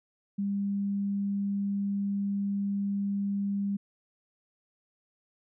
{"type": "tone", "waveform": "sine", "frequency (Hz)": 200, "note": "G3", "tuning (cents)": 35, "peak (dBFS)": -27, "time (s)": [0.38, 3.77], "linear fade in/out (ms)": 10, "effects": []}